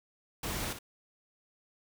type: noise with echo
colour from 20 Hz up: pink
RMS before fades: -36 dBFS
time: 0.43-0.73 s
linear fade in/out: 5 ms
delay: 59 ms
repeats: 1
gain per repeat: -9 dB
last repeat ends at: 0.789 s
effects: none